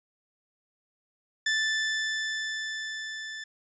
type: tone with level ramp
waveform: sawtooth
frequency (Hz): 1758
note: A6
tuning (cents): -2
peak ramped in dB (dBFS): -20 to -33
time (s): 1.46-3.44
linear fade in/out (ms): 5
effects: resampled to 16000 Hz